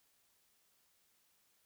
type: silence
effects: white hiss -74 dBFS RMS until 1.65 s